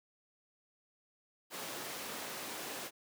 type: high-pass noise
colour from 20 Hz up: pink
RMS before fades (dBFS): -43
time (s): 1.5-2.91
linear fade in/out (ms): 50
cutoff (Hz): 310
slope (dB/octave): 12
effects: none